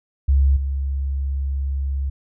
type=tone with level steps; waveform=sine; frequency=68.5 Hz; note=C#2; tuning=20 cents flat; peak=-12 / -20 dBFS; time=0.28-2.1 s; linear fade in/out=10 ms; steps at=0.56 s; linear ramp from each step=10 ms; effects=none